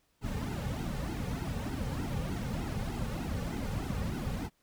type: noise with flanger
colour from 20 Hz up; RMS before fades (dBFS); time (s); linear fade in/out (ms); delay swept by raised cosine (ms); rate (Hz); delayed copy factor
brown; -35; 0.21-4.5; 50; 1.7 to 3.1; 3.3; -1
effects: pink hiss -73 dBFS RMS until 4.62 s